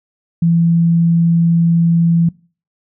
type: tone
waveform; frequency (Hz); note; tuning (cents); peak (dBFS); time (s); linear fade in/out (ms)
sine; 168; E3; +33; -9; 0.42-2.29; 5
effects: noise-tail reverb RT60 0.4 s tail -23 dB re dry